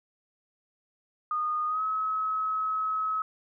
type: tone with pitch glide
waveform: sine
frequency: 1229 to 1283.4 Hz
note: D#6 to E6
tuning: -22 to -47 cents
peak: -26 dBFS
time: 1.31-3.22 s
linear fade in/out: 2 ms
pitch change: +75 cents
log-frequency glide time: 1.67-1.82 s
effects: none